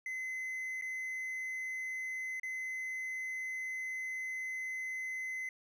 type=tone with dropouts; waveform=triangle; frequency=2044 Hz; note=C7; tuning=41 cents flat; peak=-35 dBFS; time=0.06-5.49 s; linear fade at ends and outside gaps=2 ms; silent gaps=0.813-0.821 / 2.398-2.432 s; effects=none